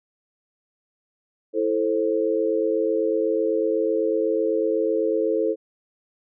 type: chord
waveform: sine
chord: A minor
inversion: second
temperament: just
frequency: 330 / 440 / 528 Hz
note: E4 / A4 / C5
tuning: +2 / 0 / +16 cents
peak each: -25 / -22 / -25 dBFS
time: 1.53-5.56 s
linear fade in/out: 50 ms
effects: none